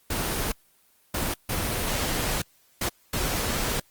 pink noise bursts at uneven times, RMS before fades -27 dBFS, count 5, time 0.1-0.52 / 1.14-1.34 / 1.49-2.42 / 2.81-2.89 / 3.13-3.8 s, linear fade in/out 5 ms, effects white hiss -62 dBFS RMS until 3.9 s + Opus 24 kbps

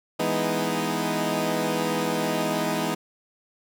15% pulse chord, E major seventh, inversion none, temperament equal, 164.81 / 207.7 / 246.9 / 311.1 Hz, E3 / G#3 / B3 / D#4, 0 / 0 / 0 / 0 cents, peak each -23 dBFS, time 0.19-2.95 s, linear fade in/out 10 ms, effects none

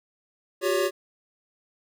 square tone cluster, 362 / 396.8 / 562 Hz, F#4 / G4 / C#5, -38 / +21 / +24 cents, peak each -27 dBFS, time 0.61-0.91 s, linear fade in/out 50 ms, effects none

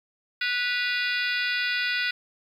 harmonic tone with a mistuned harmonic, 491.4 Hz, B4, 9 cents flat, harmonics 3 / 4 / 5 / 6 / 7 / 8 / 9 / 10, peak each -28 / -30 / -32 / -34 / -35 / -36 / -37 / -38 dBFS, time 0.41-2.11 s, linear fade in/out 5 ms, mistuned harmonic 6, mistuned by -100 cents, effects 9-bit

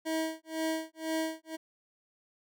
25% pulse tone with tremolo, 320 Hz, D#4, 49 cents sharp, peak -25 dBFS, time 0.05-1.57 s, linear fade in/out 20 ms, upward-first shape sine, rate 2 Hz, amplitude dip 100%, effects none

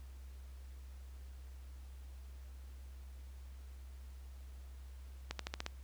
accelerating click train, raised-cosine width 0.2 ms, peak -21 dBFS, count 6, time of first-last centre 5.31-5.664 s, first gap 83 ms, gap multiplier 0.92, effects added 65 Hz sine -48 dBFS peak until 5.83 s + pink hiss -66 dBFS RMS until 5.83 s

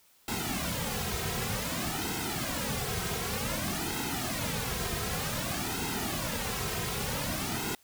pink noise with flanger, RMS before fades -33 dBFS, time 0.28-7.75 s, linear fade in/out 2 ms, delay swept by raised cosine 1.7 to 3.5 ms, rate 0.54 Hz, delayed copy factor -0.85, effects white hiss -63 dBFS RMS until 7.83 s

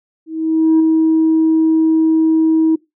sine tone with ADSR envelope, 320 Hz, D#4, 49 cents sharp, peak -5 dBFS, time 0.26-2.76 s, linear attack 540 ms, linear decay 7 ms, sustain -3 dB, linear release 12 ms, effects noise-tail reverb RT60 0.2 s tail -22 dB re dry + tanh soft clip ceiling -6 dBFS

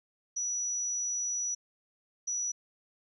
sine tone bursts at uneven times, 5880 Hz, F#8, 12 cents flat, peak -30 dBFS, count 2, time 0.36-1.55 / 2.27-2.52 s, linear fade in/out 10 ms, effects 12-bit

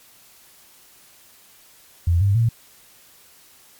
sine tone with pitch steps, 85.6 / 99.47 / 115.59 Hz, F2 / G2 / A#2, -34 / +26 / -14 cents, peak -14 dBFS, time 2.07-2.49 s, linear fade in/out 5 ms, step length 140 ms, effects white hiss -51 dBFS RMS until 3.79 s + MP3 96 kbps

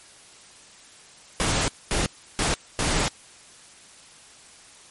pink noise bursts at uneven times, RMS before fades -23 dBFS, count 4, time 1.4-1.68 / 1.91-2.06 / 2.39-2.54 / 2.79-3.08 s, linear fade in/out 0 ms, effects white hiss -49 dBFS RMS until 4.9 s + MP3 48 kbps

